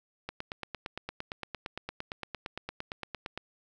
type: click train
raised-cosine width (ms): 0.3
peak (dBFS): -20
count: 28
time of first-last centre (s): 0.29-3.376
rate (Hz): 8.75
effects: none